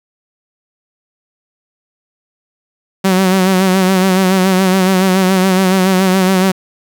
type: tone with vibrato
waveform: sawtooth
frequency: 187.9 Hz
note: F#3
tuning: 27 cents sharp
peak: -5 dBFS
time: 3.04-6.52 s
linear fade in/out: 10 ms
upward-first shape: sine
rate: 7.1 Hz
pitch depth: 48 cents each way
effects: 7-bit